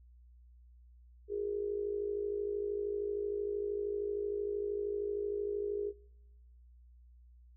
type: tone with amplitude modulation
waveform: sine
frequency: 410 Hz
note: G#4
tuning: 22 cents flat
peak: -30 dBFS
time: 1.28-5.93 s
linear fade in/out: 50 ms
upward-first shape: sine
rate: 53 Hz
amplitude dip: 75%
effects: noise-tail reverb RT60 1.0 s tail -25 dB re dry + added 60 Hz sine -56 dBFS peak until 7.56 s